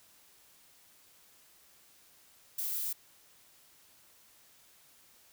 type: noise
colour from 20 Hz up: violet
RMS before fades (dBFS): -35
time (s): 2.58-2.93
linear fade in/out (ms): 5
effects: white hiss -62 dBFS RMS until 5.32 s